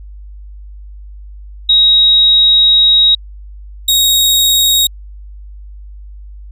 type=tone pair in turn; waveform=sine / sawtooth; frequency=3800 / 3769 Hz; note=A#7 / A#7; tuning=+33 / +18 cents; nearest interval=unison; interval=15 cents; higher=first; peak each=-5 dBFS; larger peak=neither; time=1.69-3.15 / 3.88-4.87 s; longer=first; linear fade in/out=5 ms; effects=added 50 Hz sine -29 dBFS peak until 6.51 s